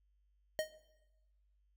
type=tone with exponential decay; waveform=square; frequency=622.3 Hz; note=D#5; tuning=in tune; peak=-30 dBFS; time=0.59-0.74 s; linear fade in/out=0 ms; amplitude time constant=32 ms; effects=noise-tail reverb RT60 1.0 s tail -17 dB re dry + added 50 Hz sine -70 dBFS peak until 1.76 s